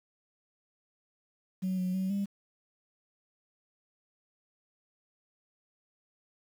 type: tone with pitch steps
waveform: sine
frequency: 186.7 / 183.3 / 188.9 / 199.4 Hz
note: F#3 / F#3 / F#3 / G3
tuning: +16 / -16 / +36 / +30 cents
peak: -27 dBFS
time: 1.62-2.26 s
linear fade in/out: 20 ms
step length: 160 ms
effects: tanh soft clip ceiling -25 dBFS + 9-bit